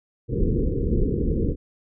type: low-pass noise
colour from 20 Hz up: pink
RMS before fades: -22 dBFS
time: 0.28-1.56 s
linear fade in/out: 50 ms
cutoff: 490 Hz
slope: 96 dB/octave
effects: none